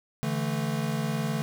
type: chord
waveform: square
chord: D suspended second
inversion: none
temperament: equal with one note detuned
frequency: 145.23 / 164.81 / 220 Hz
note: D3 / E3 / A3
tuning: -19 / 0 / 0 cents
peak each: -31 / -33 / -32 dBFS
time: 0.23-1.42 s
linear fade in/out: 0 ms
effects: none